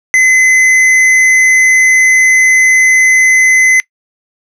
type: tone with tanh clipping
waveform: sine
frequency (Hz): 2039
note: C7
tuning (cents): -45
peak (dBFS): -6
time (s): 0.14-3.8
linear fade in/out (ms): 0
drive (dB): 13
effects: noise-tail reverb RT60 0.1 s tail -22 dB re dry + low-pass 11000 Hz 12 dB/octave